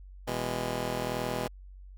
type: chord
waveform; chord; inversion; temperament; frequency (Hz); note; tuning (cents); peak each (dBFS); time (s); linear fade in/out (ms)
10% pulse; E major; second; just; 123.61 / 164.81 / 206; B2 / E3 / G#3; +2 / 0 / -14; -26 / -30 / -28; 0.27-1.48; 10
effects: added 47 Hz sine -45 dBFS peak until 1.97 s